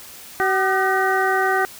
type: harmonic tone with a mistuned harmonic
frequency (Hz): 380.2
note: F#4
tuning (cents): +47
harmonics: 1 / 2 / 3 / 4 / 5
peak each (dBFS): -22 / -21 / -25 / -22 / -25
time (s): 0.4-1.65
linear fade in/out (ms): 0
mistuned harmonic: 3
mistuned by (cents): +100
effects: white hiss -40 dBFS RMS until 1.79 s